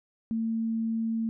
sine tone, 225.5 Hz, A3, 43 cents sharp, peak -26 dBFS, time 0.31-1.29 s, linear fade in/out 0 ms, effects none

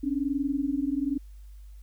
sine tone pair together, 269.1 / 290.1 Hz, C4 / D4, +49 / -21 cents, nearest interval minor second, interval 130 cents, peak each -28 dBFS, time 0.03-1.18 s, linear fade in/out 10 ms, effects added 50 Hz sine -43 dBFS peak until 1.82 s + white hiss -67 dBFS RMS until 1.82 s

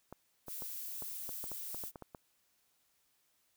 clicks, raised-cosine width 1 ms, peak -32 dBFS, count 12, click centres 0.126 / 0.483 / 0.622 / 1.023 / 1.292 / 1.441 / 1.517 / 1.746 / 1.838 / 1.958 / 2.023 / 2.148 s
violet noise, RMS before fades -43 dBFS, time 0.46-1.92 s, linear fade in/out 50 ms
effects white hiss -75 dBFS RMS until 3.56 s

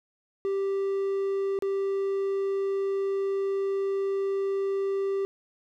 triangle tone with dropouts, 392 Hz, G4, in tune, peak -23 dBFS, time 0.45-5.25 s, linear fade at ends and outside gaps 0 ms, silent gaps 1.589-1.623 s, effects none

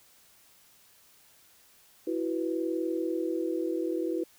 sine chord, E suspended second, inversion none, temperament equal, 329.6 / 370 / 493.9 Hz, E4 / F#4 / B4, 0 / 0 / 0 cents, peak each -30 / -33 / -35 dBFS, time 2.07-4.24 s, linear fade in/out 5 ms, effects white hiss -60 dBFS RMS until 4.38 s

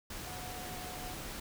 sine tone in noise, 730 Hz, F#5, 24 cents flat, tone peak -47 dBFS, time 0.27-1.14 s, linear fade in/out 5 ms, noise pink, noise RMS -43 dBFS, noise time 0.1-1.4 s, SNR -7 dB, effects none

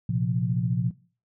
sine chord, Bb suspended second, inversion none, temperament equal, 116.54 / 130.81 / 174.61 Hz, Bb2 / C3 / F3, 0 / 0 / 0 cents, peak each -27 dBFS, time 0.09-0.91 s, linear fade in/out 5 ms, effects noise-tail reverb RT60 0.4 s tail -19 dB re dry

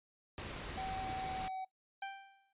pink noise, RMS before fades -44 dBFS, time 0.38-1.48 s, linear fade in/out 0 ms
triangle tone with pitch glide, 762 to 756.3 Hz, G5 to F#5, -49 to +38 cents, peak -37 dBFS, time 0.77-1.65 s, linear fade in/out 10 ms, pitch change -13 cents, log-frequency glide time 0.94-1.5 s
sawtooth tone with exponential decay, 784 Hz, G5, in tune, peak -34 dBFS, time 2.02-2.53 s, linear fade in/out 5 ms, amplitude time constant 110 ms
effects noise-tail reverb RT60 0.1 s tail -18 dB re dry + resampled to 8000 Hz

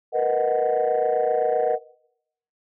sine chord, B major seventh, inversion third, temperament equal, 466.2 / 493.9 / 622.3 / 740 Hz, A#4 / B4 / D#5 / F#5, 0 / 0 / 0 / 0 cents, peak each -23 dBFS, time 0.12-1.79 s, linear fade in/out 50 ms, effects noise-tail reverb RT60 0.8 s tail -22 dB re dry + tanh soft clip ceiling -13 dBFS

